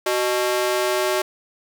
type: ring-modulated tone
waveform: sawtooth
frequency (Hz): 493.9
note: B4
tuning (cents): 0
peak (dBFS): -12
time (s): 0.06-1.22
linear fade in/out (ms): 5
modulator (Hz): 120
effects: none